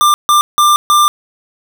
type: tone bursts at uneven times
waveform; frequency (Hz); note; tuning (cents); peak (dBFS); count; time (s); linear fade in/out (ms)
square; 1190; D6; +22; -7; 4; 0.01-0.14 / 0.29-0.41 / 0.58-0.76 / 0.9-1.08; 0
effects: none